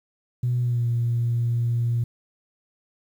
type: tone with pitch glide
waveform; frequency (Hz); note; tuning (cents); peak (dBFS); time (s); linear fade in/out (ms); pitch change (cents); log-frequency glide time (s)
sine; 122.7 to 118.25; B2 to A#2; -11 to +25; -19; 0.43-2.04; 5; -64; 0.6-0.86
effects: tanh soft clip ceiling -16 dBFS + 9-bit